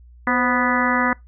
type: harmonic tone with a mistuned harmonic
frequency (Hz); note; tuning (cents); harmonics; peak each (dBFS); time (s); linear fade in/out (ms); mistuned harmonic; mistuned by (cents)
246.9; B3; 0; 1 / 2 / 3 / 4 / 5 / 6 / 7 / 8; -22 / -28 / -28 / -24 / -24 / -26 / -24 / -25; 0.27-1.13; 2; 2; +80
effects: noise-tail reverb RT60 0.2 s tail -24 dB re dry + added 60 Hz sine -43 dBFS peak until 1.27 s